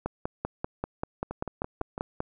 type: two click trains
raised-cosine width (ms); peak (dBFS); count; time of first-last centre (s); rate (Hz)
1; -15 / -20; 12 / 5; 0.06-2.204 / 1.31-1.979; 5.13 / 5.98
effects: none